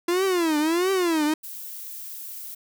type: tone with vibrato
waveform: 45% pulse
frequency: 339.4 Hz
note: F4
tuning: 49 cents flat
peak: -20 dBFS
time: 0.08-1.34 s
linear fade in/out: 5 ms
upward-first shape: triangle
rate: 1.5 Hz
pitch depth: 250 cents each way
type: noise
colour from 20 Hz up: violet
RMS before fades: -37 dBFS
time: 1.43-2.55 s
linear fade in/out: 10 ms
effects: none